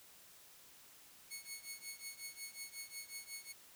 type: tone with tremolo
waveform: 10% pulse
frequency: 2200 Hz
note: C#7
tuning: 14 cents flat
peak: -34 dBFS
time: 1.3-3.53 s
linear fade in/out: 20 ms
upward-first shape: triangle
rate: 5.5 Hz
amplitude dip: 95%
effects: white hiss -61 dBFS RMS until 3.75 s